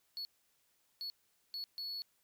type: tone bursts at uneven times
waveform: triangle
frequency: 4396 Hz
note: C#8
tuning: 15 cents flat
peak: -38 dBFS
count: 4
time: 0.17-0.25 / 1.01-1.1 / 1.54-1.64 / 1.78-2.02 s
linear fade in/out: 0 ms
effects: white hiss -75 dBFS RMS until 2.23 s

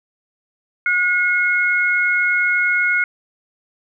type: tone pair together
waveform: sine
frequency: 1445.6 / 2166 Hz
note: F#6 / C#7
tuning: -41 / -41 cents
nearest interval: perfect fifth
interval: 700 cents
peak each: -17 dBFS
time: 0.86-3.04 s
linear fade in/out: 2 ms
effects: none

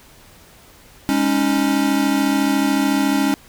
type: chord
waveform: square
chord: Ab suspended fourth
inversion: none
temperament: equal with one note detuned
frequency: 204.7 / 277.2 / 311.1 Hz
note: Ab3 / Db4 / Eb4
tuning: -25 / 0 / 0 cents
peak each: -23 / -18 / -23 dBFS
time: 1.09-3.34 s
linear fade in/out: 0 ms
effects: pink hiss -47 dBFS RMS until 3.48 s

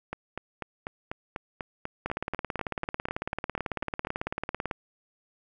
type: two click trains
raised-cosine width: 0.5 ms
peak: -15 / -18 dBFS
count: 49 / 17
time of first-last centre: 2.06-4.712 / 0.13-4.071 s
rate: 18.1 / 4.06 Hz
effects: none

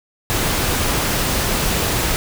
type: noise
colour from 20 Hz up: pink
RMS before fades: -19 dBFS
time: 0.3-2.16 s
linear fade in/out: 0 ms
effects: none

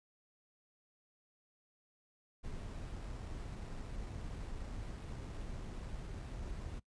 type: noise with sample-and-hold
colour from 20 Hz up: brown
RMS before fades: -44 dBFS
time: 2.43-6.8 s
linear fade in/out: 20 ms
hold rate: 6300 Hz
effects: noise-tail reverb RT60 0.1 s tail -20 dB re dry + resampled to 22050 Hz

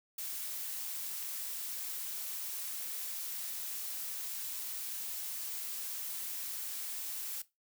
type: noise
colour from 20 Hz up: blue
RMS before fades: -40 dBFS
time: 0.18-7.42 s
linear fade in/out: 5 ms
effects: noise-tail reverb RT60 0.2 s tail -17 dB re dry

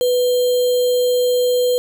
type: tone with sample-and-hold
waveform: sine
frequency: 494.9 Hz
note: B4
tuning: 4 cents sharp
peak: -13 dBFS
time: 0.01-1.78 s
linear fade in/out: 0 ms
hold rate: 3675 Hz
effects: none

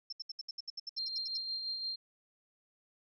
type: tone bursts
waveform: sine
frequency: 5330 Hz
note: E8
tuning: 18 cents sharp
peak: -38 dBFS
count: 14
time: 0.1-1.374 s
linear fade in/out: 5 ms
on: 26 ms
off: 70 ms
type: tone with tremolo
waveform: sine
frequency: 4186 Hz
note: C8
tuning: in tune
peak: -34 dBFS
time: 0.97-1.96 s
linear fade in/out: 10 ms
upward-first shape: sine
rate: 5.8 Hz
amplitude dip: 40%
effects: none

